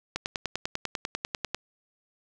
click train, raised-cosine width 0.2 ms, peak -12 dBFS, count 15, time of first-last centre 0.16-1.546 s, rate 10.1 Hz, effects none

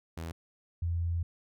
sawtooth / sine tone pair in turn, 82.41 / 85.02 Hz, E2 / F2, 0 / -46 cents, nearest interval minor second, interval 54 cents, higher second, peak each -33 / -28 dBFS, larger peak second, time 0.17-0.32 / 0.82-1.23 s, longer second, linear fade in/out 5 ms, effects none

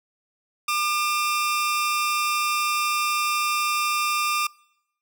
sawtooth tone pair together, 1200 / 2694 Hz, D6 / E7, +37 / +37 cents, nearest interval octave + major second, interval 1400 cents, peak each -19 / -26 dBFS, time 0.68-4.47 s, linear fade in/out 5 ms, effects noise-tail reverb RT60 0.8 s tail -25 dB re dry

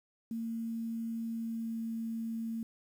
sine tone with pitch glide, 228.1 to 226.8 Hz, A#3 to A#3, -37 to -47 cents, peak -34 dBFS, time 0.31-2.63 s, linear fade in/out 2 ms, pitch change -10 cents, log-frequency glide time 1.32-1.76 s, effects 10-bit

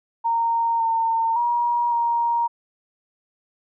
sine tone with pitch steps, 924 / 909 / 953 / 939 Hz, A#5 / A#5 / A#5 / A#5, -16 / -44 / +38 / +12 cents, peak -18 dBFS, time 0.24-2.48 s, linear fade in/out 20 ms, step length 560 ms, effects none

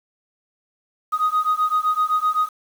sine beating tone pair, 1244.5 / 1252.3 Hz, D#6 / D#6, 0 / +11 cents, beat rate 7.8 Hz, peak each -19 dBFS, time 1.12-2.49 s, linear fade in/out 20 ms, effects tanh soft clip ceiling -13 dBFS + 7-bit

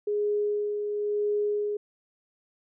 sine tone with tremolo, 415.3 Hz, G#4, in tune, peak -23 dBFS, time 0.07-1.77 s, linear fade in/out 5 ms, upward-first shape sine, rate 0.98 Hz, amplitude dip 40%, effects none

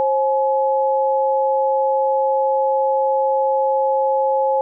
sine tone pair together, 534.2 / 848 Hz, C5 / G#5, +36 / +36 cents, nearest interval minor sixth, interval 800 cents, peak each -17 / -18 dBFS, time 0-4.61 s, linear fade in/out 0 ms, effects none

